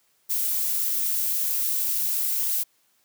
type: noise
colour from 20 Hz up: violet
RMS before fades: -25 dBFS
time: 0.29-2.64 s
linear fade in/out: 20 ms
effects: white hiss -66 dBFS RMS until 3.04 s + high-pass 100 Hz 12 dB/octave